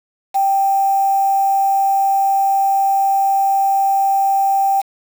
sine tone with quantisation, 784 Hz, G5, in tune, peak -12 dBFS, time 0.34-4.82 s, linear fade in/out 20 ms, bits 5, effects none

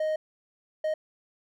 triangle tone bursts at uneven times, 622.3 Hz, D#5, in tune, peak -23 dBFS, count 2, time 0-0.16 / 0.84-0.94 s, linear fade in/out 5 ms, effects none

